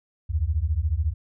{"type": "beating tone pair", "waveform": "sine", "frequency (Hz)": [71.1, 85.1], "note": ["C#2", "F2"], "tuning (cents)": [45, -44], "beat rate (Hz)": 14, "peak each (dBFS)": -24, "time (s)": [0.29, 1.14], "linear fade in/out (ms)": 20, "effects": []}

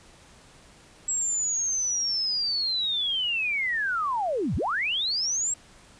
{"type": "linear two-way sweep", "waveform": "sine", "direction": "down then up", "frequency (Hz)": [7700, 60.7, 7700], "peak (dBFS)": -24, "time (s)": [1.08, 5.54], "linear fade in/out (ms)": 5, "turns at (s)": 4.56, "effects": ["pink hiss -53 dBFS RMS until 5.99 s", "resampled to 22050 Hz"]}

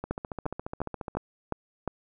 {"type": "two click trains", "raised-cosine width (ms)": 1, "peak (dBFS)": [-15, -20], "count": [6, 17], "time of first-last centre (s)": [[0.11, 1.877], [0.04, 1.151]], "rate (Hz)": [2.83, 14.4], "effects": []}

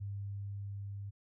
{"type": "tone with level ramp", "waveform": "sine", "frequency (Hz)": 100.1, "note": "G2", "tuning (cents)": 37, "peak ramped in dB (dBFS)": [-37, -40], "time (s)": [0, 1.11], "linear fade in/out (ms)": 20, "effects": []}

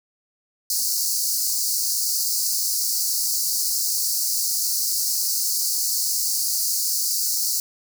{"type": "high-pass noise", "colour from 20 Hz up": "pink", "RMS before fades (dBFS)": -23, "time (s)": [0.7, 7.6], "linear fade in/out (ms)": 2, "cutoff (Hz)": 4400, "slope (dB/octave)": 96, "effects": []}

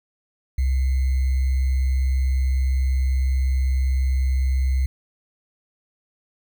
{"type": "tone with sample-and-hold", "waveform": "sine", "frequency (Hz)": 65.41, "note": "C2", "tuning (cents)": 0, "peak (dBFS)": -17, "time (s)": [0.58, 4.86], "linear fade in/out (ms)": 5, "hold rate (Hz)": 2100, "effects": []}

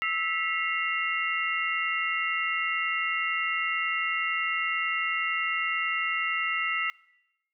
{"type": "tone cluster", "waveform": "sine", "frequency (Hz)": [1310, 1969, 2140, 2769], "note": ["E6", "B6", "C7", "F7"], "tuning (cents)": [-11, -6, 38, -15], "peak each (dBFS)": -31, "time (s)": [0.02, 6.9], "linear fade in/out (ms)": 0, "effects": ["noise-tail reverb RT60 0.9 s tail -22 dB re dry"]}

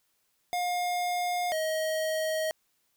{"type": "tone pair in turn", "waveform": "square", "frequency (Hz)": [712, 631.5], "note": ["F5", "D#5"], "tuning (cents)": [33, 26], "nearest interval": "major second", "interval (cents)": 207, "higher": "first", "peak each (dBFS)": -28, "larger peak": "neither", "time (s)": [[0.53, 1.52], [1.52, 2.51]], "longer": "neither", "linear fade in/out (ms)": 0, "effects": ["white hiss -73 dBFS RMS until 2.96 s"]}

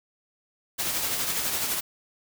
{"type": "noise with tremolo", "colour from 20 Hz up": "white", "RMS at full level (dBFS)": -26, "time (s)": [0.78, 1.81], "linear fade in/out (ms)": 20, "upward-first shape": "triangle", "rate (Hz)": 12, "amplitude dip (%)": 45, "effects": []}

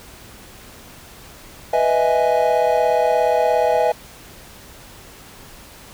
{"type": "chord", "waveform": "triangle", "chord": "E major seventh", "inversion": "second", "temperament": "equal", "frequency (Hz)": [493.9, 622.3, 659.3, 830.6], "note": ["B4", "D#5", "E5", "G#5"], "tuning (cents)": [0, 0, 0, 0], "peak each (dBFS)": -18, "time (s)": [1.73, 3.92], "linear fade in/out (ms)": 5, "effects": ["pink hiss -42 dBFS RMS until 5.93 s"]}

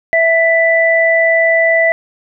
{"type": "tone pair together", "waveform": "sine", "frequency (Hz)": [659.3, 1982], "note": ["E5", "B6"], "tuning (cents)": [0, 6], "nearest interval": "octave + perfect fifth", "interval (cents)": 1906, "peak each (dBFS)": -11, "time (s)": [0.13, 1.92], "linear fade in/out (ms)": 0, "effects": []}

